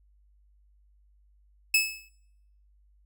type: tone with exponential decay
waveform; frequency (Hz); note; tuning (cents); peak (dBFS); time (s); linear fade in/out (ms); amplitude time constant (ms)
sawtooth; 2599; E7; -25; -14; 1.74-2.09; 5; 76
effects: noise-tail reverb RT60 0.8 s tail -23 dB re dry + added 50 Hz sine -59 dBFS peak until 3.05 s